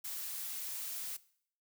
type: noise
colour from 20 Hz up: blue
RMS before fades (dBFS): -41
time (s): 0.04-1.17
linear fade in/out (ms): 10
effects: noise-tail reverb RT60 0.6 s tail -19 dB re dry